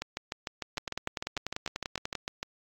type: two click trains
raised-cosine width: 0.2 ms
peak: -16 / -15 dBFS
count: 17 / 15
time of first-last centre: 0.02-2.43 / 0.78-2.153 s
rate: 6.64 / 10.2 Hz
effects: AAC 64 kbps